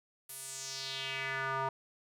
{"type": "tone with band-pass filter sweep", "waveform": "square", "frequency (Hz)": 134.2, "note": "C3", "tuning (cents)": 44, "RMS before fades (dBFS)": -38, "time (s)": [0.29, 1.69], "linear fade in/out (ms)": 5, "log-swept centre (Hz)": [12000, 940], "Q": 2.9, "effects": []}